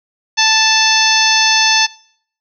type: harmonic tone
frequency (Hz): 880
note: A5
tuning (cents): 0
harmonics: 1 / 2 / 3 / 4 / 5 / 6 / 7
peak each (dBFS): -17 / -17 / -17 / -17 / -17 / -17 / -17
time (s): 0.37-1.87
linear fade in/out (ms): 20
effects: noise-tail reverb RT60 0.6 s tail -23 dB re dry